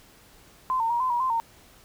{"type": "tone with pitch steps", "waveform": "sine", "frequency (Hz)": [1031, 910, 948, 1025, 957, 1038, 918], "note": ["C6", "A#5", "A#5", "C6", "A#5", "C6", "A#5"], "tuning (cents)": [-26, -42, 29, -36, 45, -14, -27], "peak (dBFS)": -22, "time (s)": [0.7, 1.4], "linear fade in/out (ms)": 0, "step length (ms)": 100, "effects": ["pink hiss -54 dBFS RMS until 1.84 s"]}